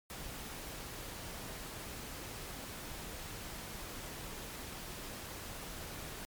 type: noise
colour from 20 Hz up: pink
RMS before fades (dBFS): -45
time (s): 0.1-6.25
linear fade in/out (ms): 0
effects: MP3 96 kbps